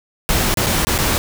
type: noise with dropouts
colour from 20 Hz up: pink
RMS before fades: -17 dBFS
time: 0.29-1.18 s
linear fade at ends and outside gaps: 0 ms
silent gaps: 0.541-0.572 / 0.663-0.667 / 0.849-0.87 / 0.979-0.987 s
effects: none